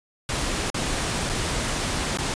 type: noise with dropouts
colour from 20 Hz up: pink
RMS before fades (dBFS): -26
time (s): 0.29-2.34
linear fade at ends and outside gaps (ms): 1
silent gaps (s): 0.701-0.744 / 1.293-1.297 / 2.173-2.186
effects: resampled to 22050 Hz